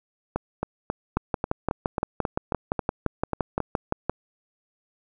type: two click trains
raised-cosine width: 1 ms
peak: -9 / -11 dBFS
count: 18 / 13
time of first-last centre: 1.17-4.096 / 0.36-3.603 s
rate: 5.81 / 3.7 Hz
effects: none